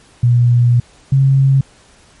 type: tone pair in turn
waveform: sine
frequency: 120.8 / 135.59 Hz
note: B2 / C#3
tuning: -38 / -38 cents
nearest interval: major second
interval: 200 cents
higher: second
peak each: -7 dBFS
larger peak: neither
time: 0.23-0.8 / 1.12-1.61 s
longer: first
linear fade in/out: 5 ms
effects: pink hiss -47 dBFS RMS until 2.2 s + MP3 48 kbps